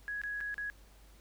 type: tone with dropouts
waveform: sine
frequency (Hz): 1668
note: G#6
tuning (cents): +7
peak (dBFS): -35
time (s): 0.08-0.7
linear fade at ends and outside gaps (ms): 0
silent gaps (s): 0.216-0.236 / 0.405-0.41 / 0.543-0.58
effects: added 50 Hz sine -56 dBFS peak until 1.2 s + pink hiss -63 dBFS RMS until 1.2 s